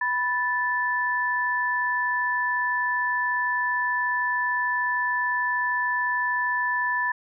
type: tone pair together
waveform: sine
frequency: 985.4 / 1752 Hz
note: B5 / A6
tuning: -4 / -8 cents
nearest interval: minor seventh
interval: 996 cents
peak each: -26 / -24 dBFS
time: 0.01-7.12 s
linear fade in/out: 5 ms
effects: none

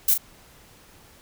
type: noise with echo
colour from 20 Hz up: violet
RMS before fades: -18 dBFS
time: 0.08-0.14 s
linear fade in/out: 5 ms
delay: 39 ms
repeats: 1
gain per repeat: -8 dB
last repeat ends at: 0.179 s
effects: pink hiss -52 dBFS RMS until 1.21 s

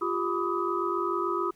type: tone cluster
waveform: sine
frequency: 349.4 / 396.3 / 995 / 1170 / 1259 Hz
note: F4 / G4 / B5 / D6 / D#6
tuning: +1 / +19 / +13 / -7 / +20 cents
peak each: -30 / -33 / -36 / -36 / -30 dBFS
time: 0.01-1.51 s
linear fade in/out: 10 ms
effects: pink hiss -63 dBFS RMS until 1.55 s

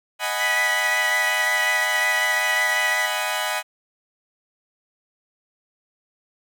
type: chord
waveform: 15% pulse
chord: G# minor seventh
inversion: second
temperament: equal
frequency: 622.3 / 740 / 830.6 / 987.8 Hz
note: D#5 / F#5 / G#5 / B5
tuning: 0 / 0 / 0 / 0 cents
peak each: -22 dBFS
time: 0.19-3.63 s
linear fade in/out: 50 ms
type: tone with vibrato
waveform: triangle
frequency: 1961 Hz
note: B6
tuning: 13 cents flat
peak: -19 dBFS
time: 0.39-3.07 s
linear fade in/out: 20 ms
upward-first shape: triangle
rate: 5.5 Hz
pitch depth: 22 cents each way
effects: none

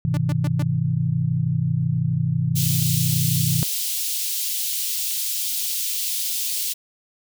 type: chord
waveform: sine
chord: Ab augmented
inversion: none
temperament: just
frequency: 103.83 / 129.78 / 162.23 Hz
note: Ab2 / C3 / E3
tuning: 0 / -14 / -27 cents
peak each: -27 / -22 / -22 dBFS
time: 0.05-3.63 s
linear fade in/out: 0 ms
type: tone bursts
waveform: sawtooth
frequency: 293.7 Hz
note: D4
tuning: in tune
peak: -24 dBFS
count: 4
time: 0.14-0.624 s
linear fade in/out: 2 ms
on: 31 ms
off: 120 ms
type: high-pass noise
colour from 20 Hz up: white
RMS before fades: -25 dBFS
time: 2.55-6.74 s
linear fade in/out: 20 ms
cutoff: 3000 Hz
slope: 24 dB/octave
effects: none

